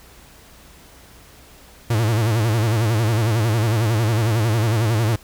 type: tone with vibrato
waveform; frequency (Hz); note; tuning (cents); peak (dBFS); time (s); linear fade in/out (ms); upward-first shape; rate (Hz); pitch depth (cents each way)
45% pulse; 111.6; A2; +25; -16; 1.9-5.16; 5; sine; 11; 120
effects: added 60 Hz sine -51 dBFS peak until 5.23 s + pink hiss -47 dBFS RMS until 5.23 s